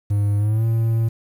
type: tone with pitch glide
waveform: triangle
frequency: 102.4 to 113.62 Hz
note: G#2 to A#2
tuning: -24 to -44 cents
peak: -14 dBFS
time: 0.1-1.09 s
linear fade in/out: 10 ms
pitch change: +180 cents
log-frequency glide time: 0.38-0.65 s
effects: 8-bit